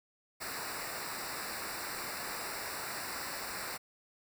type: noise with comb filter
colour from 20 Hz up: pink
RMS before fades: -40 dBFS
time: 0.4-3.78 s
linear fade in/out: 20 ms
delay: 0.31 ms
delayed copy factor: -0.9
effects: none